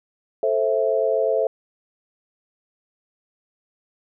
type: chord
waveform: sine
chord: A minor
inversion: none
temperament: just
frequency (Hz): 440 / 528 / 660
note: A4 / C5 / E5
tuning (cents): 0 / +16 / +2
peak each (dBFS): -22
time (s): 0.43-1.47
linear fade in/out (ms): 2
effects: none